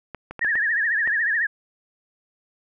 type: clicks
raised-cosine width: 0.5 ms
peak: -19 dBFS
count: 6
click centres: 0.147 / 0.31 / 0.393 / 0.447 / 0.555 / 1.075 s
type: tone with vibrato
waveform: sine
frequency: 1765 Hz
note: A6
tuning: 5 cents sharp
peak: -19 dBFS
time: 0.41-1.47 s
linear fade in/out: 10 ms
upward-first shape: triangle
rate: 14 Hz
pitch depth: 150 cents each way
effects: none